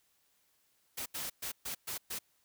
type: noise bursts at uneven times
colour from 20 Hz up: white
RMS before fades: -39 dBFS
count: 6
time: 0.97-1.06 / 1.14-1.3 / 1.42-1.52 / 1.65-1.75 / 1.87-1.98 / 2.1-2.19 s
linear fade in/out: 10 ms
effects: white hiss -73 dBFS RMS until 2.44 s